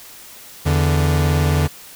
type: tone pair together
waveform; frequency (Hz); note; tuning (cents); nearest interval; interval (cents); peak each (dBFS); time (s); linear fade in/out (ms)
45% pulse; 82.73 / 147; E2 / D3; +7 / +2; minor seventh; 995; -17; 0.65-1.68; 20
effects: white hiss -40 dBFS RMS until 1.95 s